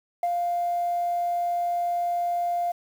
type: tone with ADSR envelope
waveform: sine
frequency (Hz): 698.5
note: F5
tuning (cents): 0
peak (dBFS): -18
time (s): 0.23-2.72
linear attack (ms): 3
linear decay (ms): 40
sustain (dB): -4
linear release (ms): 8
effects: tanh soft clip ceiling -19 dBFS + 8-bit